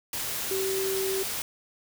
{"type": "tone in noise", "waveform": "sine", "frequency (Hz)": 384.7, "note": "G4", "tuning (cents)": -33, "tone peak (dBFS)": -27, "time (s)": [0.51, 1.23], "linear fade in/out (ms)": 2, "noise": "white", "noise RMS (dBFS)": -32, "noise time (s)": [0.13, 1.42], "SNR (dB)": 2, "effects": []}